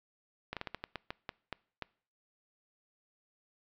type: slowing click train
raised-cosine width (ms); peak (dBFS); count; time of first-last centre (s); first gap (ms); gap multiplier
0.3; -21; 11; 0.53-1.823; 37; 1.26
effects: noise-tail reverb RT60 0.5 s tail -24 dB re dry + low-pass 5000 Hz 12 dB/octave